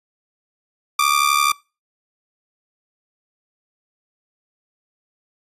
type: ring-modulated tone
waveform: sawtooth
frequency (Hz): 1184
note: D6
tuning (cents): +14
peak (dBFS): -8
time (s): 0.99-1.52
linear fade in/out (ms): 0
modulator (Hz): 35.9
effects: noise-tail reverb RT60 0.3 s tail -24 dB re dry + resampled to 32000 Hz